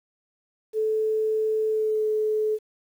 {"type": "tone with pitch glide", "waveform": "sine", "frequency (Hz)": [435.7, 430.4], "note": ["A4", "A4"], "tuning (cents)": [-17, -38], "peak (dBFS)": -21, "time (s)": [0.73, 2.59], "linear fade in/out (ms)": 50, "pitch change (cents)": -21, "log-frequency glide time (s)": [1.69, 2.07], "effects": ["9-bit"]}